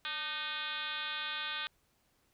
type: tone with frequency modulation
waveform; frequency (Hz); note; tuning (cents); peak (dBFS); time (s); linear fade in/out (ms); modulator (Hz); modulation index
sine; 2495; D#7; +4; -35; 0.05-1.67; 0; 321; 4.3
effects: pink hiss -73 dBFS RMS until 2.33 s